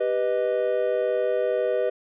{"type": "chord", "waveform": "triangle", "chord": "G augmented", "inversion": "none", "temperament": "equal", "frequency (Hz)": [392, 493.9, 622.3], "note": ["G4", "B4", "D#5"], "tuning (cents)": [0, 0, 0], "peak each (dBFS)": [-26, -22, -24], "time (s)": [0, 1.9], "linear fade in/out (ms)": 10, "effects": ["resampled to 8000 Hz"]}